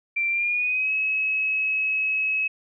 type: tone with pitch glide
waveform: sine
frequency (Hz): 2355 to 2568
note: D7 to E7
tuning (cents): +4 to -46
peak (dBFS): -21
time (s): 0.16-2.48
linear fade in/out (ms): 10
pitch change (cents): +150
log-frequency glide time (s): 0.29-0.92
effects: none